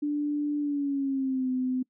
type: tone with pitch glide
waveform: sine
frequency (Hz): 293.7 to 255.7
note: D4 to C4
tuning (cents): 0 to -40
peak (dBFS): -25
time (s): 0.02-1.83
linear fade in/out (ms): 10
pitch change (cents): -240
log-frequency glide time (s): 0.59-1.5
effects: noise-tail reverb RT60 0.1 s tail -24 dB re dry